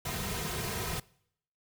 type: noise with comb filter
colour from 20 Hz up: pink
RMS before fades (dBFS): -35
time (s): 0.05-1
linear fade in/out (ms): 5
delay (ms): 3.5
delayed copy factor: -0.85
effects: noise-tail reverb RT60 0.7 s tail -23 dB re dry